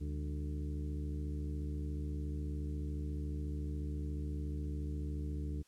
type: harmonic tone with a mistuned harmonic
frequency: 74.1 Hz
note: D2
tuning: 16 cents sharp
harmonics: 1 / 2 / 3 / 4 / 5 / 6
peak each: -37 / -44 / -50 / -46 / -54 / -55 dBFS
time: 0-5.63 s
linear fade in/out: 20 ms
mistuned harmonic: 3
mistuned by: -140 cents
effects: white hiss -70 dBFS RMS until 5.67 s + low-pass 10000 Hz 12 dB/octave